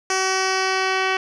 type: tone with low-pass filter sweep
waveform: 10% pulse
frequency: 378.8 Hz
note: F#4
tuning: 41 cents sharp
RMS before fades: -21 dBFS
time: 0.1-1.17 s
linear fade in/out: 2 ms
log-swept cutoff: 6500 to 3500 Hz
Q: 2.3
effects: none